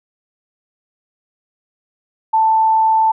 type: tone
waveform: sine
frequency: 884 Hz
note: A5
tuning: 8 cents sharp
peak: -10 dBFS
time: 2.33-3.12 s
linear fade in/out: 10 ms
effects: none